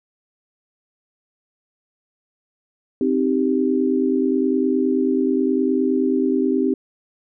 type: chord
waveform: sine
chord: C minor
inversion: none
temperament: equal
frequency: 261.6 / 311.1 / 392 Hz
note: C4 / Eb4 / G4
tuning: 0 / 0 / 0 cents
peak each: -19 / -22 / -21 dBFS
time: 3.01-6.74 s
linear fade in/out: 2 ms
effects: none